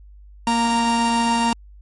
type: tone pair together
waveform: 45% pulse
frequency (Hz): 233.7 / 927.5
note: A#3 / A#5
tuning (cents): +5 / -9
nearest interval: 2 octaves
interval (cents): 2386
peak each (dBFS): -20 / -19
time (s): 0.47-1.53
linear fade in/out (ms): 2
effects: added 50 Hz sine -41 dBFS peak until 1.81 s + MP3 48 kbps